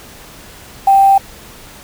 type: tone with quantisation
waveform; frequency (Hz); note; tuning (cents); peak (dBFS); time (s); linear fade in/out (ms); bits
sine; 784; G5; 0; -5; 0.87-1.18; 5; 5
effects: pink hiss -37 dBFS RMS until 1.83 s